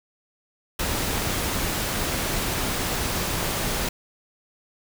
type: noise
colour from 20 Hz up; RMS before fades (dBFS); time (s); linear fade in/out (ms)
pink; -26; 0.79-3.89; 5
effects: none